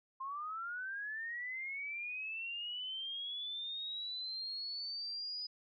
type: linear sweep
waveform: sine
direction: up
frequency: 1046.5 to 4978 Hz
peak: -39 dBFS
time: 0.2-5.47 s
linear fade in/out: 10 ms
effects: none